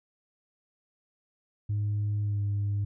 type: tone with pitch glide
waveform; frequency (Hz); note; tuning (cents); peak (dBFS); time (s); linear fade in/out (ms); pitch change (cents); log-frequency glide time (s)
sine; 103.83 to 101.63; G#2 to G#2; 0 to -37; -24; 1.69-2.85; 10; -37; 2.22-2.41
effects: tanh soft clip ceiling -24 dBFS